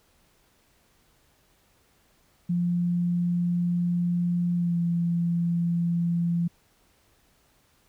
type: tone with pitch glide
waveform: sine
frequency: 174.61 to 170.92 Hz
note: F3 to F3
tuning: 0 to -37 cents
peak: -22 dBFS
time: 2.49-6.48 s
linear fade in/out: 10 ms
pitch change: -37 cents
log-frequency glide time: 4.55-4.78 s
effects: pink hiss -64 dBFS RMS until 7.88 s